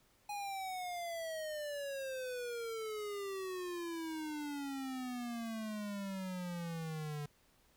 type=exponential sweep; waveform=square; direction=down; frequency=830.6 to 145.5 Hz; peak=-40 dBFS; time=0.29-7.26 s; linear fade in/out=5 ms; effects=pink hiss -70 dBFS RMS until 7.76 s